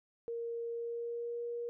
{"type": "tone with pitch glide", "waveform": "sine", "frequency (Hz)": [466.2, 473.8], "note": ["A#4", "A#4"], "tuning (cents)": [0, 28], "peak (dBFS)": -36, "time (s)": [0.28, 1.69], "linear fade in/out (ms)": 0, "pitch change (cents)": 28, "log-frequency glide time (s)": [0.69, 1.43], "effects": []}